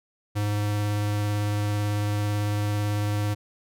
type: tone with vibrato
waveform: square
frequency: 103.83 Hz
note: G#2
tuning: in tune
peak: -24 dBFS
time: 0.35-3.35 s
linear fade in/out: 20 ms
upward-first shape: sine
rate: 18 Hz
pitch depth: 10 cents each way
effects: none